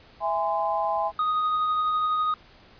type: chord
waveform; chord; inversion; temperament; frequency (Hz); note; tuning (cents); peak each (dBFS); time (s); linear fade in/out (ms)
sine; E augmented; none; just; 659.3 / 824.1 / 1030.1; E5 / G#5 / B#5; 0 / -14 / -27; -28 / -26 / -28; 0.2-1.12; 50
type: tone with tremolo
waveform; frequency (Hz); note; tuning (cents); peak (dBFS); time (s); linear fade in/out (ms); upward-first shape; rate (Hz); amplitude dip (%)
triangle; 1245; D#6; +1; -19; 1.19-2.34; 2; triangle; 12; 25
effects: pink hiss -53 dBFS RMS until 2.79 s + resampled to 11025 Hz